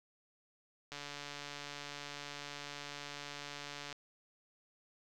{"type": "click train", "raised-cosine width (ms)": 0.2, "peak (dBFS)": -27, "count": 434, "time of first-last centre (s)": [0.92, 3.927], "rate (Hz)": 144, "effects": []}